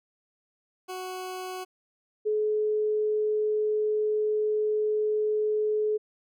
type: tone pair in turn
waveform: 20% pulse / sine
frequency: 370 / 426.5 Hz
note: F#4 / G#4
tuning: 0 / +46 cents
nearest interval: major second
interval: 246 cents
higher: second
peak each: -29 / -23 dBFS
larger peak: second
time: 0.88-1.65 / 2.25-5.98 s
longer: second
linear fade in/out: 20 ms
effects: none